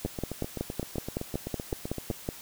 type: two click trains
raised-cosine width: 2 ms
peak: -16 / -20 dBFS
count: 13 / 17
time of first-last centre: 0.05-2.289 / 0.06-2.111 s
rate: 5.36 / 7.8 Hz
effects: white hiss -46 dBFS RMS until 2.41 s